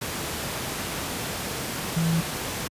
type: tone in noise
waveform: sine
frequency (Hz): 164.81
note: E3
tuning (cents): 0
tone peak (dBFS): -20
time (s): 1.96-2.21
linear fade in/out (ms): 10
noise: pink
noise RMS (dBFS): -30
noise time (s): 0.01-2.68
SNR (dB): +7
effects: high-pass 80 Hz 12 dB/octave + resampled to 32000 Hz